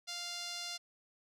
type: tone with band-pass filter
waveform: sawtooth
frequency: 698.5 Hz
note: F5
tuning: in tune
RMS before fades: -42 dBFS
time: 0.07-0.78 s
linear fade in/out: 20 ms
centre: 4800 Hz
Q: 2
effects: none